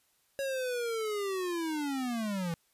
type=linear sweep; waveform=square; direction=down; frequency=554 to 162.7 Hz; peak=-32 dBFS; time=0.39-2.54 s; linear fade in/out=0 ms; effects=white hiss -71 dBFS RMS until 2.73 s + resampled to 32000 Hz